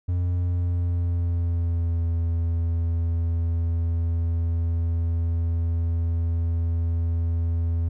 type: tone with pitch glide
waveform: triangle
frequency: 88.4 to 83.63 Hz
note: F2 to E2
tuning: +22 to +26 cents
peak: -19 dBFS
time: 0.08-7.89 s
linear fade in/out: 10 ms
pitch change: -96 cents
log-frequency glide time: 0.35-2.06 s
effects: none